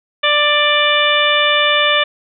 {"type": "harmonic tone", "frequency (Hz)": 590, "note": "D5", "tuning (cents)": 8, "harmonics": [1, 2, 3, 4, 5, 6], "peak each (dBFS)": [-18, -18, -18, -18, -18, -18], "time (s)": [0.23, 2.04], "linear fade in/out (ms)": 10, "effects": []}